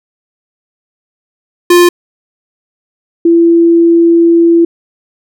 square / sine tone pair in turn, 350.8 / 336.7 Hz, F4 / E4, +8 / +37 cents, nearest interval minor second, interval 71 cents, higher first, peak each -3 dBFS, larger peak neither, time 1.7-1.89 / 3.25-4.65 s, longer second, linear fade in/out 5 ms, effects none

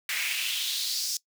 pink noise with high-pass filter sweep, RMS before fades -30 dBFS, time 0.09-1.17 s, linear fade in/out 2 ms, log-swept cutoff 2000 to 5600 Hz, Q 3.6, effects noise-tail reverb RT60 0.1 s tail -21 dB re dry

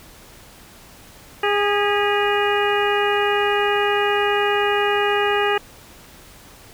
harmonic tone with a mistuned harmonic, 410 Hz, G#4, 22 cents flat, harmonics 1 / 2 / 3 / 4 / 5 / 6 / 7, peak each -20 / -23 / -25 / -26 / -27 / -28 / -28 dBFS, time 1.43-5.58 s, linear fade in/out 5 ms, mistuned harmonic 5, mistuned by -91 cents, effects pink hiss -45 dBFS RMS until 6.73 s

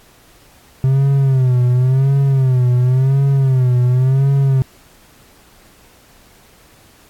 triangle tone with vibrato, 130.81 Hz, C3, in tune, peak -8 dBFS, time 0.84-4.62 s, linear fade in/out 0 ms, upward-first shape sine, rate 0.93 Hz, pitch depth 100 cents each way, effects pink hiss -48 dBFS RMS until 7.09 s + AAC 64 kbps

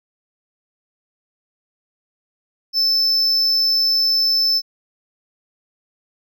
triangle tone, 5274 Hz, E8, in tune, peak -13 dBFS, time 2.73-4.62 s, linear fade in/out 50 ms, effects none

